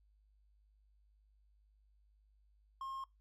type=tone; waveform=triangle; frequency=1071 Hz; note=C6; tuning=40 cents sharp; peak=-39 dBFS; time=2.81-3.04 s; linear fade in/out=2 ms; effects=noise-tail reverb RT60 0.2 s tail -23 dB re dry + added 51 Hz sine -67 dBFS peak until 3.2 s